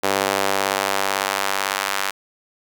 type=tone with high-pass filter sweep; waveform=sawtooth; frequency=98 Hz; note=G2; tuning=in tune; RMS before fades=-22 dBFS; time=0.03-2.11 s; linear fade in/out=10 ms; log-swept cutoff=490 to 1200 Hz; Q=0.96; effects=none